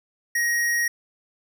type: tone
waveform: square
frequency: 1885 Hz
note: A#6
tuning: 19 cents sharp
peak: -21 dBFS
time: 0.35-0.88 s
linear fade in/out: 5 ms
effects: none